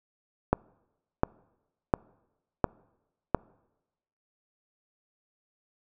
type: click train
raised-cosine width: 1 ms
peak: -7 dBFS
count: 5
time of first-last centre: 0.53-3.347 s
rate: 1.42 Hz
effects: noise-tail reverb RT60 1.0 s tail -26 dB re dry